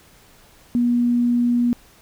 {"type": "tone", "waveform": "sine", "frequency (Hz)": 240.9, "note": "B3", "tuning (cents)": -43, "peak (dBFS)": -15, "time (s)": [0.75, 1.73], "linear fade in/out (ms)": 0, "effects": ["pink hiss -51 dBFS RMS until 2.01 s"]}